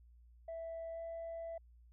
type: tone with pitch glide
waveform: sine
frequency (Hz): 659.3 to 663.9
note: E5 to E5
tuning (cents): 0 to +12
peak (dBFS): -40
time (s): 0.48-1.58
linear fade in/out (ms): 5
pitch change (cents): +12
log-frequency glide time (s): 0.93-0.99
effects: tanh soft clip ceiling -39 dBFS + added 59 Hz sine -59 dBFS peak until 1.92 s